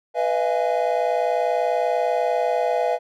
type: chord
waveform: triangle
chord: F half-diminished seventh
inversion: second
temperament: equal with one note detuned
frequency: 493.9 / 622.3 / 682.5 / 830.6 Hz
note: Cb5 / Eb5 / F5 / Ab5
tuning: 0 / 0 / -40 / 0 cents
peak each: -22 / -23 / -21 / -25 dBFS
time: 0.14-2.99 s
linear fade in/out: 50 ms
effects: none